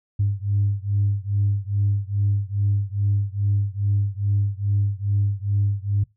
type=beating tone pair; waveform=sine; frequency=100 / 102.4 Hz; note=G2 / G#2; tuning=+35 / -24 cents; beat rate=2.4 Hz; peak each=-21 / -22 dBFS; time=0.19-6.04 s; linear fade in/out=10 ms; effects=noise-tail reverb RT60 0.2 s tail -22 dB re dry + tanh soft clip ceiling -12 dBFS